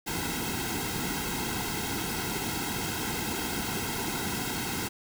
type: noise with comb filter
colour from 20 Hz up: pink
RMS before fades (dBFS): -32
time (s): 0.06-4.89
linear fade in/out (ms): 20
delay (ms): 1.7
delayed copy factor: -0.85
effects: none